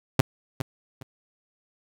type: tone with echo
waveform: sawtooth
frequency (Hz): 131.5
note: C3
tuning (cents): +9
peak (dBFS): -9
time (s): 0.19-0.21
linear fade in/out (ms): 5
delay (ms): 410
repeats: 2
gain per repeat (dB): -12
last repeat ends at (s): 1.03
effects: none